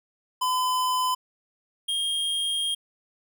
square tone pair in turn, 1013 / 3231 Hz, B5 / G#7, +44 / -48 cents, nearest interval octave + minor sixth, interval 2008 cents, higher second, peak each -23 / -25 dBFS, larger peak first, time 0.41-1.15 / 1.88-2.75 s, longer second, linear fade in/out 10 ms, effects none

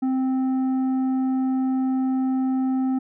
sine tone with tanh clipping, 261.2 Hz, C4, 3 cents flat, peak -21 dBFS, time 0.02-2.99 s, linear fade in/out 10 ms, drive 7 dB, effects none

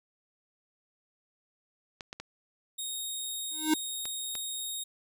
clicks, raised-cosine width 0.2 ms, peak -22 dBFS, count 5, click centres 2.008 / 2.129 / 2.2 / 4.055 / 4.353 s
15% pulse tone, 3729 Hz, A#7, in tune, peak -27 dBFS, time 2.78-4.84 s, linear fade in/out 10 ms
square tone with exponential growth, 311.1 Hz, D#4, in tune, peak -20 dBFS, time 3.51-3.74 s, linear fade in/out 5 ms, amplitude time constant 48 ms
effects none

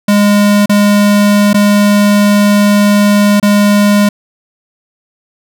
square tone with dropouts, 205.2 Hz, G#3, 21 cents flat, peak -6 dBFS, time 0.08-4.09 s, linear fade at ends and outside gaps 5 ms, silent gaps 0.659-0.694 / 1.532-1.543 / 3.4-3.427 s, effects none

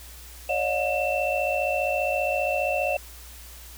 sine tone cluster, 558 / 613 / 719 / 2680 Hz, C#5 / D#5 / F#5 / E7, +11 / -26 / -50 / +28 cents, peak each -28 dBFS, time 0.49-2.97 s, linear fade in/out 5 ms, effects added 60 Hz sine -44 dBFS peak until 3.77 s + white hiss -46 dBFS RMS until 3.77 s

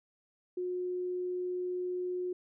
sine tone, 361.5 Hz, F#4, 40 cents flat, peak -32 dBFS, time 0.57-2.33 s, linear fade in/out 5 ms, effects none

